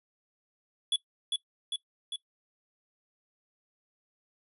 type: tone with echo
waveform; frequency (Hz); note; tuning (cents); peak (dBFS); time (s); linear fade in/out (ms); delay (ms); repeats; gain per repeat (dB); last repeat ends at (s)
square; 3397; G#7; +38; -25; 0.92-0.96; 2; 400; 3; -3; 2.16
effects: noise-tail reverb RT60 0.1 s tail -20 dB re dry + resampled to 32000 Hz

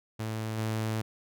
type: tone with level steps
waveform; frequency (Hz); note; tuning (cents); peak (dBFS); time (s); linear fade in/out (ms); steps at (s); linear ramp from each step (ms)
sawtooth; 110; A2; 0; -28 / -25; 0.19-1.02; 10; 0.57; 20
effects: none

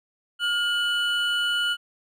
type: tone pair together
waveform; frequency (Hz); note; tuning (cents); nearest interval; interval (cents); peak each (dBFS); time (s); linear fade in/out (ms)
triangle; 1419 / 2964; F6 / F#7; +27 / +2; octave + minor second; 1275; -23; 0.39-1.77; 50
effects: none

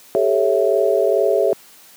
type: chord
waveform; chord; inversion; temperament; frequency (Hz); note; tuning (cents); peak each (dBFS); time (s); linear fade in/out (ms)
sine; A dominant seventh; third; equal with one note detuned; 392 / 434.2 / 554.4 / 659.3; G4 / A4 / C#5 / E5; 0 / -23 / 0 / 0; -19; 0.15-1.53; 0
effects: white hiss -46 dBFS RMS until 1.96 s + high-pass 150 Hz 12 dB/octave

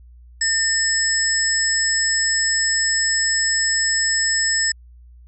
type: tone cluster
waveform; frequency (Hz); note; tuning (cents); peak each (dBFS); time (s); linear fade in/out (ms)
sine; 1806 / 5200 / 7780; A6 / E8 / B8; +45 / -24 / -27; -21; 0.41-4.72; 5
effects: added 60 Hz sine -42 dBFS peak until 5.27 s

